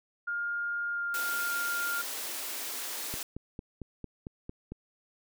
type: tone with pitch glide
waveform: sine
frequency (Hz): 1412 to 1403.1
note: F6 to F6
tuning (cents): +19 to +8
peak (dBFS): -30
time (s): 0.27-2.02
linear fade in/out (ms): 10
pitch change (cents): -11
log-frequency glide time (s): 0.93-1.01
type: high-pass noise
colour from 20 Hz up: white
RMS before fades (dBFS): -37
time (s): 1.14-3.23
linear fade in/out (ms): 2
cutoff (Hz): 240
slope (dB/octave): 96
type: click train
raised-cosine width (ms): 3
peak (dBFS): -26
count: 8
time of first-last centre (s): 3.14-4.72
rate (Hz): 4.43
effects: none